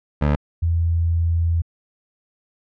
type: tone pair in turn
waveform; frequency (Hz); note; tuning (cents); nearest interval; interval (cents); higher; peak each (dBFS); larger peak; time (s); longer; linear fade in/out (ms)
20% pulse / sine; 73.42 / 83.85; D2 / E2; 0 / +30; major second; 230; second; -11 / -16; first; 0.21-0.36 / 0.62-1.62; second; 10
effects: low-pass 2000 Hz 12 dB/octave